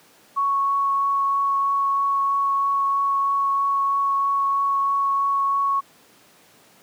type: tone with vibrato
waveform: sine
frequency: 1108.7 Hz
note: C#6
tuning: in tune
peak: -18 dBFS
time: 0.36-5.81 s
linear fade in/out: 20 ms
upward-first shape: triangle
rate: 3.1 Hz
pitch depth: 8 cents each way
effects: pink hiss -53 dBFS RMS until 6.82 s + high-pass 200 Hz 12 dB/octave